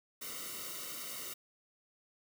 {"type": "noise with comb filter", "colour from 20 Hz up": "white", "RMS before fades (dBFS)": -43, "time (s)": [0.21, 1.34], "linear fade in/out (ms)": 10, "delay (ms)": 1.2, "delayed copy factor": -0.95, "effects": []}